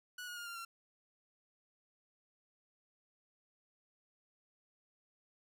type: tone with pitch steps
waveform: sawtooth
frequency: 1470 / 1443.1 / 1416.6 / 1390.7 / 1365.2 Hz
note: F#6 / F#6 / F6 / F6 / F6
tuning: -12 / -44 / +24 / -8 / -40 cents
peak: -40 dBFS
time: 0.18-0.65 s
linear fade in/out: 5 ms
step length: 94 ms
effects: none